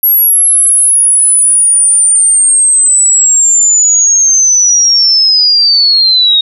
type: linear sweep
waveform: sine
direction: down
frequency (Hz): 11600 to 3729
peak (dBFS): -4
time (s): 0.03-6.41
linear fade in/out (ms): 5
effects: none